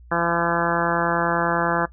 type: harmonic tone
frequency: 170 Hz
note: F3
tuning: 46 cents flat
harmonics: 1 / 2 / 3 / 4 / 5 / 6 / 7 / 8 / 9 / 10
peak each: -28 / -28 / -28 / -28 / -28 / -28 / -28 / -28 / -28 / -28 dBFS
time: 0.11-1.86 s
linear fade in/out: 10 ms
effects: noise-tail reverb RT60 0.1 s tail -19 dB re dry + added 60 Hz sine -43 dBFS peak until 1.92 s